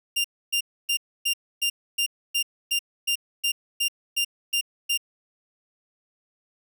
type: tone bursts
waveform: sawtooth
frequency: 2794 Hz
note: F7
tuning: in tune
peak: -18 dBFS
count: 14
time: 0.16-4.976 s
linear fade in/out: 10 ms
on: 84 ms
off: 280 ms
effects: none